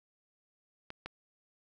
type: clicks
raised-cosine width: 0.3 ms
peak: -26 / -24 dBFS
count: 2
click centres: 0.904 / 1.06 s
effects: none